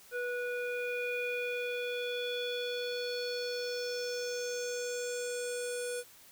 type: tone with low-pass filter sweep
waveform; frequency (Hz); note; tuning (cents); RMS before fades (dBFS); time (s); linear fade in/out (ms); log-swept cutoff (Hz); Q
square; 488.9; B4; -18; -36; 0.11-6.04; 50; 1800 to 9800; 4.6
effects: white hiss -57 dBFS RMS until 6.31 s